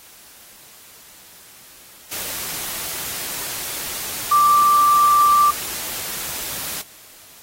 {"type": "tone in noise", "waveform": "sine", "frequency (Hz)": 1174.7, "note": "D6", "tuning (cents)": 0, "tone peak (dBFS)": -11, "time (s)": [4.31, 5.51], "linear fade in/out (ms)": 10, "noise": "white", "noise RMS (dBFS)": -28, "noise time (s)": [2.11, 6.82], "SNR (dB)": 14, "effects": ["white hiss -45 dBFS RMS until 7.42 s", "AAC 48 kbps"]}